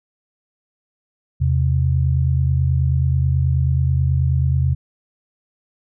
sine tone pair together, 82 / 131.3 Hz, E2 / C3, -9 / +6 cents, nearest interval minor sixth, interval 815 cents, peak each -17 dBFS, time 1.4-4.75 s, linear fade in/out 20 ms, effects none

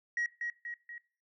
sine tone with echo, 1900 Hz, A#6, 33 cents sharp, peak -28 dBFS, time 0.17-0.26 s, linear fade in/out 2 ms, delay 240 ms, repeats 3, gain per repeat -5 dB, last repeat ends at 0.98 s, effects noise-tail reverb RT60 0.4 s tail -21 dB re dry + tanh soft clip ceiling -27 dBFS

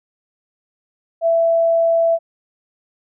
sine tone, 665 Hz, E5, 15 cents sharp, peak -12 dBFS, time 1.21-2.19 s, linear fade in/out 50 ms, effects none

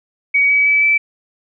sine tone with pitch steps, 2258 / 2278 / 2297 / 2317 Hz, C#7 / C#7 / D7 / D7, +31 / +47 / -39 / -24 cents, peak -10 dBFS, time 0.34-0.98 s, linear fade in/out 10 ms, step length 160 ms, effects none

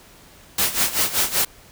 white noise with tremolo, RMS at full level -18 dBFS, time 0.58-1.45 s, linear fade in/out 5 ms, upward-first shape sine, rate 5.2 Hz, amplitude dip 80%, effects pink hiss -48 dBFS RMS until 1.71 s

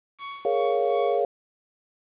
sawtooth tone with tremolo, 1118 Hz, C#6, 14 cents sharp, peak -29 dBFS, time 0.18-1.22 s, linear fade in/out 50 ms, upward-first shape sine, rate 2.7 Hz, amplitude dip 75%
sine chord, Bb minor seventh, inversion third, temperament equal, 415.3 / 466.2 / 554.4 / 698.5 Hz, Ab4 / Bb4 / Db5 / F5, 0 / 0 / 0 / 0 cents, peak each -26 dBFS, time 0.45-1.25 s, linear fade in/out 2 ms
effects resampled to 8000 Hz + 9-bit

